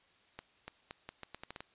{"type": "accelerating click train", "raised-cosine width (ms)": 0.3, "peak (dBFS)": -27, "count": 10, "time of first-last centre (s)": [0.39, 1.605], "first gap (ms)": 290, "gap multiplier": 0.79, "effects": ["white hiss -67 dBFS RMS until 1.74 s", "resampled to 8000 Hz"]}